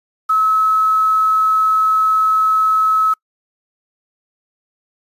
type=tone with quantisation; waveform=sine; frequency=1291 Hz; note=E6; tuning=37 cents flat; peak=-11 dBFS; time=0.29-3.14 s; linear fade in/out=10 ms; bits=6; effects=noise-tail reverb RT60 0.1 s tail -26 dB re dry + resampled to 32000 Hz